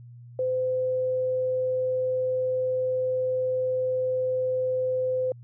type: tone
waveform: sine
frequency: 512 Hz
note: C5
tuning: 38 cents flat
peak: -23 dBFS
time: 0.39-5.32 s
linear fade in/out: 2 ms
effects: added 120 Hz sine -43 dBFS peak until 5.43 s